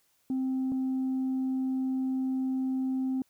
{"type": "tone pair in turn", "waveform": "sine", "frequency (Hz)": [261.6, 261.6], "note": ["C4", "C4"], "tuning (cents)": [0, 0], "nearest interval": "unison", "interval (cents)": 0, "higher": "neither", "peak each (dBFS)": -25, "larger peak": "neither", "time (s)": [[0.3, 0.72], [0.72, 3.22]], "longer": "second", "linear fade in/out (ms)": 2, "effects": ["tanh soft clip ceiling -25 dBFS", "white hiss -70 dBFS RMS until 3.29 s"]}